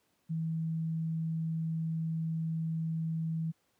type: tone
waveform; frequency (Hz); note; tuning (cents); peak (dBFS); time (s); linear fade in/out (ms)
sine; 161.9; E3; -31; -30; 0.29-3.52; 20
effects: pink hiss -74 dBFS RMS until 3.79 s + high-pass 100 Hz 12 dB/octave